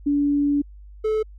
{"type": "tone pair in turn", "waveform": ["sine", "triangle"], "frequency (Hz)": [287.4, 433.7], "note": ["D4", "A4"], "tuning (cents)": [-37, -25], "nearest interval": "perfect fifth", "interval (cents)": 712, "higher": "second", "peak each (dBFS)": -17, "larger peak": "neither", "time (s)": [[0.06, 0.62], [1.04, 1.23]], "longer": "first", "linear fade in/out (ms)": 10, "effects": ["added 50 Hz sine -40 dBFS peak until 1.38 s"]}